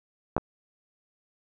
clicks, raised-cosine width 1 ms, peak -8 / -19 dBFS, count 2, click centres 0.366 / 0.38 s, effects none

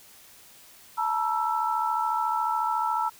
sine tone cluster, 876 / 950 / 1327 Hz, A5 / A#5 / E6, -8 / +33 / +11 cents, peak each -28 dBFS, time 0.97-3.1 s, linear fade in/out 20 ms, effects white hiss -52 dBFS RMS until 3.19 s

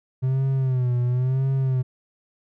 triangle tone with vibrato, 128.4 Hz, C3, 32 cents flat, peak -17 dBFS, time 0.22-1.83 s, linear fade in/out 20 ms, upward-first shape sine, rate 0.97 Hz, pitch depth 84 cents each way, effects none

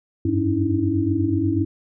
sine tone cluster, 92 / 100.2 / 279.7 / 301.7 / 325.8 Hz, F#2 / G2 / C#4 / D4 / E4, -9 / +38 / +16 / +47 / -20 cents, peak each -29 / -23 / -24 / -28 / -22 dBFS, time 0.25-1.65 s, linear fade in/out 5 ms, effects none

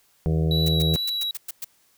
harmonic tone, 79.7 Hz, D#2, 42 cents sharp, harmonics 1 / 2 / 4 / 5 / 6 / 7 / 8 / 9, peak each -24 / -21 / -35 / -32 / -33 / -40 / -43 / -44 dBFS, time 0.26-0.96 s, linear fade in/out 0 ms
triangle tone with vibrato, 3910 Hz, B7, 18 cents flat, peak -23 dBFS, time 0.51-1.31 s, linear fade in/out 2 ms, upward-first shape triangle, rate 2.3 Hz, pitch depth 13 cents each way
blue noise bursts, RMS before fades -31 dBFS, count 8, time 0.66-1.646 s, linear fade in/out 5 ms, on 27 ms, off 110 ms
effects white hiss -62 dBFS RMS until 1.97 s

